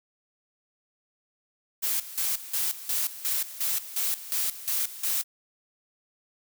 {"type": "noise with tremolo", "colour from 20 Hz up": "blue", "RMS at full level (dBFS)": -27, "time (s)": [1.82, 5.24], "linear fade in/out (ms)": 20, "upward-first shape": "square", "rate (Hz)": 2.8, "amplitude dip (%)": 80, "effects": []}